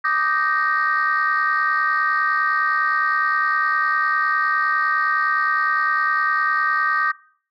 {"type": "chord", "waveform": "sine", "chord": "Eb major seventh", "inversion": "third", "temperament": "equal with one note detuned", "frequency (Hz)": [1174.7, 1244.5, 1557.2, 1864.7], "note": ["D6", "Eb6", "G6", "Bb6"], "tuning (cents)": [0, 0, -12, 0], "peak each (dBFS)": -22, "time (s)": [0.04, 7.12], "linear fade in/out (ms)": 10, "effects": ["noise-tail reverb RT60 0.5 s tail -21 dB re dry", "tanh soft clip ceiling -10 dBFS"]}